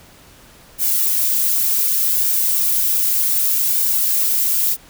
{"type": "noise with flanger", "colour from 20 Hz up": "violet", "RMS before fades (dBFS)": -17, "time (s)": [0.78, 4.77], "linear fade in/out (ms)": 50, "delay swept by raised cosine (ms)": [1.5, 3.2], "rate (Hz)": 0.66, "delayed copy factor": -0.5, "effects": ["pink hiss -46 dBFS RMS until 4.89 s"]}